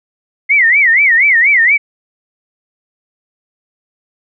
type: tone with vibrato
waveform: sine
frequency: 2051 Hz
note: C7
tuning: 35 cents flat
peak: -6 dBFS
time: 0.49-1.78 s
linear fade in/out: 20 ms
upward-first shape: sine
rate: 4.2 Hz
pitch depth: 220 cents each way
effects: none